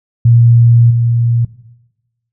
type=tone with level steps; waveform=sine; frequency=117.8 Hz; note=A#2; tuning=19 cents sharp; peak=-4 / -9 dBFS; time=0.25-1.45 s; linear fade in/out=5 ms; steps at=0.9 s; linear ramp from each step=10 ms; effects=noise-tail reverb RT60 1.0 s tail -17 dB re dry